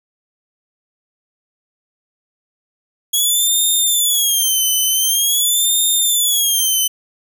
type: tone with vibrato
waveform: 10% pulse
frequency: 3322 Hz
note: G#7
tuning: in tune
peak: -6 dBFS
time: 3.13-6.88 s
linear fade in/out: 10 ms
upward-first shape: sine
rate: 0.46 Hz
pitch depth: 160 cents each way
effects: none